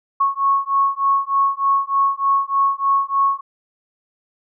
sine beating tone pair, 1100 / 1103.3 Hz, C#6 / C#6, -14 / -9 cents, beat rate 3.3 Hz, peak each -18 / -18 dBFS, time 0.2-3.41 s, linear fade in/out 10 ms, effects none

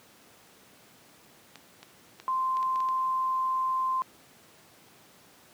clicks, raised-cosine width 0.2 ms, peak -27 dBFS, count 8, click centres 1.557 / 1.83 / 2.2 / 2.57 / 2.629 / 2.759 / 2.804 / 2.888 s
sine tone, 1042 Hz, C6, 7 cents flat, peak -25 dBFS, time 2.28-4.02 s, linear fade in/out 0 ms
effects pink hiss -56 dBFS RMS until 5.53 s + high-pass 150 Hz 12 dB/octave

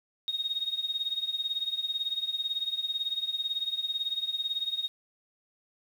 sine tone with tremolo, 3729 Hz, A#7, in tune, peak -25 dBFS, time 0.28-4.88 s, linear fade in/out 0 ms, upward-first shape triangle, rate 18 Hz, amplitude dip 90%, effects 9-bit

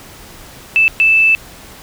sine tone bursts at uneven times, 2637 Hz, E7, in tune, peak -7 dBFS, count 2, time 0.76-0.88 / 1-1.35 s, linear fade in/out 0 ms, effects pink hiss -37 dBFS RMS until 1.82 s

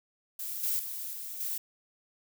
violet noise with level steps, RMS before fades -37 / -30 / -38 / -40 / -34 dBFS, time 0.39-1.58 s, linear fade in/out 5 ms, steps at 0.63 / 0.79 / 1.13 / 1.4 s, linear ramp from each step 5 ms, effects none

